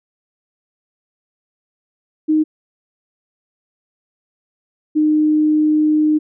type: tone pair in turn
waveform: sine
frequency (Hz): 310.1 / 305.8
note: D#4 / D#4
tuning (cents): -6 / -30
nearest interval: unison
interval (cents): 24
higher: first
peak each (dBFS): -11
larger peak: neither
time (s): 2.28-2.44 / 4.95-6.19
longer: second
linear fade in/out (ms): 20
effects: none